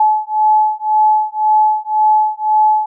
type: beating tone pair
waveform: sine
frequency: 857 / 858.9 Hz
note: A5 / A5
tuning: -46 / -42 cents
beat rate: 1.9 Hz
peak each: -13 dBFS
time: 0-2.86 s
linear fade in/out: 5 ms
effects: none